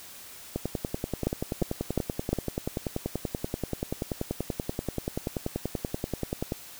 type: two click trains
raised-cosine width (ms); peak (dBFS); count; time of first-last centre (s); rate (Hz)
2; -15 / -11; 63 / 4; 0.56-6.522 / 1.27-2.33; 10.4 / 2.83
effects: white hiss -46 dBFS RMS until 6.79 s